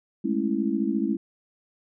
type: chord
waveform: sine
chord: A major seventh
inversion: third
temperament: just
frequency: 206.2 / 220 / 275 / 330 Hz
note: G#3 / A3 / C#4 / E4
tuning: -12 / 0 / -14 / +2 cents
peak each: -28 dBFS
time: 0.24-1.17 s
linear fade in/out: 10 ms
effects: none